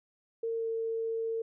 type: tone with pitch glide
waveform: sine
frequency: 456.4 to 452.5 Hz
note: A#4 to A4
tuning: -37 to +48 cents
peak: -30 dBFS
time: 0.43-1.42 s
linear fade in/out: 5 ms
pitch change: -15 cents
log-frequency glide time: 0.56-0.67 s
effects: none